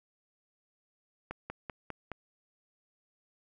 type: slowing click train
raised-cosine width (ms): 0.5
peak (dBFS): -23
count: 5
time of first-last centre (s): 1.31-2.117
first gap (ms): 190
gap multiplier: 1.04
effects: none